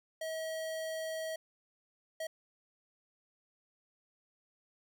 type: tone bursts at uneven times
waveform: square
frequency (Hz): 640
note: D#5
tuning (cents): +49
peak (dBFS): -37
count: 2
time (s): 0.21-1.36 / 2.2-2.27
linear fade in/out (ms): 5
effects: none